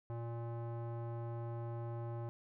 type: tone with low-pass filter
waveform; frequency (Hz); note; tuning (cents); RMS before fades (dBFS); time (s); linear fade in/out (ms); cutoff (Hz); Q
square; 117; A#2; +7; -42; 0.1-2.29; 0; 900; 1.5
effects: none